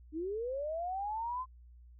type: linear sweep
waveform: sine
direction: up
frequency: 297.5 to 1046.5 Hz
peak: -34 dBFS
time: 0.12-1.46 s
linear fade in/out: 50 ms
effects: added 60 Hz sine -53 dBFS peak until 1.99 s